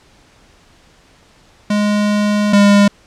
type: tone pair in turn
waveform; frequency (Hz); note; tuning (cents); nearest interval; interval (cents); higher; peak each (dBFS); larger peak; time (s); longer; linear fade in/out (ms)
square; 207.7 / 202.8; G#3 / G#3; 0 / -41; unison; 41; first; -13 / -7; second; 1.7-2.53 / 2.53-2.88; first; 5
effects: pink hiss -49 dBFS RMS until 3.06 s + low-pass 7000 Hz 12 dB/octave